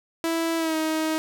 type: tone with pitch glide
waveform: sawtooth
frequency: 329.6 to 315.6 Hz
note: E4 to D#4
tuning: 0 to +25 cents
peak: -19 dBFS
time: 0.24-1.18 s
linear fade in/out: 0 ms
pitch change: -75 cents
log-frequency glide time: 0.57-0.76 s
effects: none